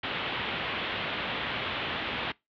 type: low-pass noise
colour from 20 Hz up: white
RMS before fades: -33 dBFS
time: 0.03-2.32 s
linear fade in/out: 5 ms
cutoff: 3500 Hz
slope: 48 dB/octave
effects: noise-tail reverb RT60 0.2 s tail -23 dB re dry + high-pass 60 Hz 12 dB/octave